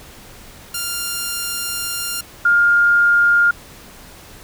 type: tone pair in turn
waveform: 5% pulse / sine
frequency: 1396.9 / 1410.7 Hz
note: F6 / F6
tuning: 0 / +17 cents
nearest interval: unison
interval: 17 cents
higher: second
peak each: -10 dBFS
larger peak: neither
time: 0.74-2.21 / 2.45-3.51 s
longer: first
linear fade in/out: 5 ms
effects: pink hiss -41 dBFS RMS until 4.43 s